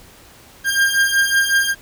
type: beating tone pair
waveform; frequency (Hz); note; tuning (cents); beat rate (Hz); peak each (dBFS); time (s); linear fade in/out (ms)
40% pulse; 1600 / 1605.4; G6 / G6; +35 / +41; 5.4; -17 / -15; 0.64-1.75; 50
effects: pink hiss -45 dBFS RMS until 1.81 s